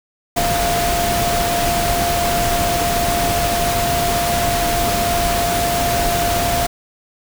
sine tone in noise, 694 Hz, F5, 11 cents flat, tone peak -18 dBFS, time 0.36-6.67 s, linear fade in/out 10 ms, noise pink, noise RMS -20 dBFS, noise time 0.36-6.67 s, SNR -1 dB, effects none

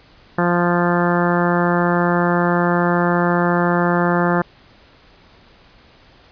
harmonic tone, 174.61 Hz, F3, in tune, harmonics 1 / 2 / 3 / 4 / 5 / 6 / 7 / 8 / 9 / 10, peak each -18 / -21 / -23 / -24 / -25 / -26 / -26 / -27 / -28 / -28 dBFS, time 0.38-4.42 s, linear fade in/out 5 ms, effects pink hiss -49 dBFS RMS until 6.31 s + resampled to 11025 Hz

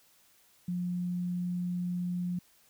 sine tone, 177.8 Hz, F3, 31 cents sharp, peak -30 dBFS, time 0.68-2.39 s, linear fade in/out 5 ms, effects white hiss -64 dBFS RMS until 2.69 s

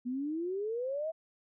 sine exponential sweep, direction up, 240.3 to 659.3 Hz, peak -32 dBFS, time 0.05-1.12 s, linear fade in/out 20 ms, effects none

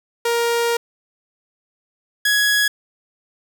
sawtooth tone pair in turn, 469.3 / 1672.4 Hz, A#4 / G#6, +12 / +12 cents, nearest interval octave + minor seventh, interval 2200 cents, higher second, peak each -13 / -11 dBFS, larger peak second, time 0.25-0.77 / 2.25-2.68 s, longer first, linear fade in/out 5 ms, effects none

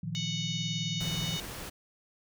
sine chord, Bb suspended fourth, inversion none, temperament equal with one note detuned, 114.47 / 155.56 / 174.61 Hz, Bb2 / Eb3 / F3, -31 / 0 / 0 cents, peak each -39 / -36 / -37 dBFS, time 0.03-1.37 s, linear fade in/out 5 ms
harmonic tone, 739 Hz, F#5, 2 cents flat, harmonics 3 / 4 / 5 / 6 / 7 / 8 / 9, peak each -45 / -38 / -37 / -46 / -48 / -45 / -46 dBFS, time 0.15-1.4 s, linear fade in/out 0 ms
pink noise, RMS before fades -41 dBFS, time 1-1.7 s, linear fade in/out 10 ms
effects none

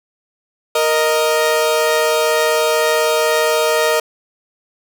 sawtooth tone pair together, 466.2 / 622.3 Hz, A#4 / D#5, 0 / 0 cents, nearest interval perfect fourth, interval 500 cents, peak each -12 dBFS, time 0.75-4 s, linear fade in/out 5 ms, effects none

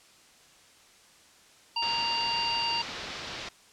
harmonic tone, 932.3 Hz, A#5, in tune, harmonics 1 / 3 / 5, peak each -31 / -31 / -31 dBFS, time 1.76-2.82 s, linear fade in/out 5 ms
white low-pass noise, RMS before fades -39 dBFS, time 1.82-3.49 s, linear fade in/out 5 ms, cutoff 4800 Hz, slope 24 dB/octave
effects white hiss -57 dBFS RMS until 3.72 s + low-pass 8000 Hz 12 dB/octave

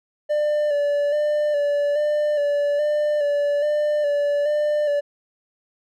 triangle tone with vibrato, 587.3 Hz, D5, in tune, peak -16 dBFS, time 0.29-5.01 s, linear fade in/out 20 ms, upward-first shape square, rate 1.2 Hz, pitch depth 28 cents each way, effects none

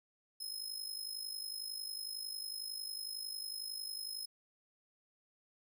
sawtooth tone with amplitude modulation, 5140 Hz, E8, 45 cents flat, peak -35 dBFS, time 0.4-4.26 s, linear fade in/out 10 ms, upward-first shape sine, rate 51 Hz, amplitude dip 70%, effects none

